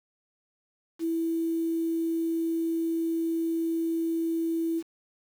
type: tone with quantisation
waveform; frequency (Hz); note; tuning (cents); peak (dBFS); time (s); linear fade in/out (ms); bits
sine; 329.6; E4; 0; -25; 0.99-4.83; 50; 8
effects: none